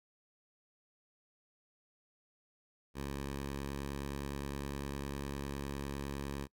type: tone with pitch glide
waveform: 10% pulse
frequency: 69.4 to 69.84 Hz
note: C#2 to C#2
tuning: +3 to +14 cents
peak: -30 dBFS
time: 2.94-6.48 s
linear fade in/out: 50 ms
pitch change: +11 cents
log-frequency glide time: 3.34-4.2 s
effects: noise-tail reverb RT60 0.1 s tail -24 dB re dry